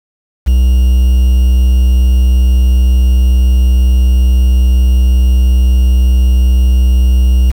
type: tone with quantisation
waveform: triangle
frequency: 62.7 Hz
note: B1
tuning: 27 cents sharp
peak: -3 dBFS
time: 0.46-7.52 s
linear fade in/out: 20 ms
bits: 5
effects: none